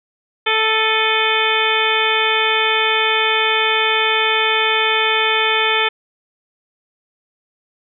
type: harmonic tone with a mistuned harmonic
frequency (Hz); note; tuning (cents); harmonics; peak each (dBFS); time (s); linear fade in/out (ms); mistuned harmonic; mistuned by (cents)
440; A4; 0; 1 / 2 / 3 / 4 / 5 / 6 / 7 / 8; -22 / -22 / -22 / -22 / -22 / -22 / -22 / -22; 0.46-5.89; 10; 6; -91
effects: none